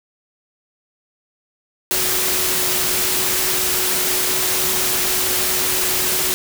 sine tone in noise, 370 Hz, F#4, in tune, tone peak -30 dBFS, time 1.91-6.34 s, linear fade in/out 0 ms, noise white, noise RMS -19 dBFS, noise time 1.91-6.34 s, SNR -14 dB, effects none

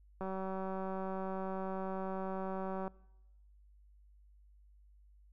click train, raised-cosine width 1 ms, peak -27 dBFS, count 508, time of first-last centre 0.21-2.878 s, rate 190 Hz, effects noise-tail reverb RT60 0.9 s tail -23 dB re dry + added 50 Hz sine -59 dBFS peak until 5.32 s

